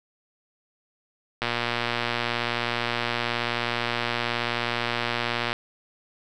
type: click train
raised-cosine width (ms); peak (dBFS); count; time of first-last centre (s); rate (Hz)
0.3; -9; 490; 1.42-5.529; 119
effects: none